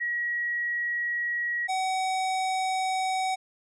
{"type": "tone pair in turn", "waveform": ["sine", "square"], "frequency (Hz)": [1910, 754.9], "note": ["A#6", "F#5"], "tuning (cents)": [42, 35], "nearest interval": "octave + major third", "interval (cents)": 1607, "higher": "first", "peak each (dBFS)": -26, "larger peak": "neither", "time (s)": [[0, 1.68], [1.68, 3.36]], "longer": "neither", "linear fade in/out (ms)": 20, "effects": ["resampled to 22050 Hz"]}